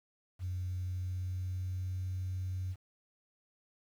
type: tone with pitch glide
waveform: sine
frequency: 91.1 to 92.59 Hz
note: F#2 to F#2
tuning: -26 to +2 cents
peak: -33 dBFS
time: 0.39-2.76 s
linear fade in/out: 50 ms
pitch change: +28 cents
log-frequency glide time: 0.73-2.03 s
effects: tanh soft clip ceiling -30 dBFS + 10-bit